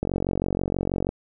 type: click train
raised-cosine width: 2 ms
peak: -11 dBFS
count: 50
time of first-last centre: 0.03-1.091 s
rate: 46.2 Hz
effects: none